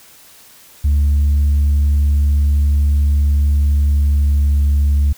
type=tone with pitch glide; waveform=sine; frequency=72.2 to 71.66 Hz; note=D2 to D2; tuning=-29 to -42 cents; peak=-8 dBFS; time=0.84-5.13 s; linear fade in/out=10 ms; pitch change=-13 cents; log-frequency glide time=3.47-4.63 s; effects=tanh soft clip ceiling -9 dBFS + white hiss -44 dBFS RMS until 5.17 s